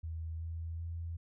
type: tone with pitch steps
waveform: sine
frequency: 81.1 / 82.42 / 83.77 Hz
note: E2 / E2 / E2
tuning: -28 / 0 / +28 cents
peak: -37 dBFS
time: 0.03-1.17 s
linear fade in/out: 10 ms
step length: 380 ms
effects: none